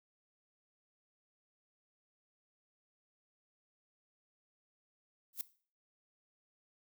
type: noise with exponential growth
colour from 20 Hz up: violet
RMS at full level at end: -33 dBFS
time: 5.33-5.41 s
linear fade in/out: 1 ms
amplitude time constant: 17 ms
effects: noise-tail reverb RT60 0.4 s tail -17 dB re dry